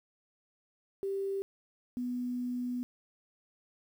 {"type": "tone pair in turn", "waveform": "sine", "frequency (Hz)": [392, 246.9], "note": ["G4", "B3"], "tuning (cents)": [0, 0], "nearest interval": "minor sixth", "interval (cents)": 800, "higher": "first", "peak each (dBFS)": [-31, -32], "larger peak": "first", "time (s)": [[1.03, 1.42], [1.97, 2.83]], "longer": "second", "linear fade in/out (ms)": 0, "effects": ["10-bit"]}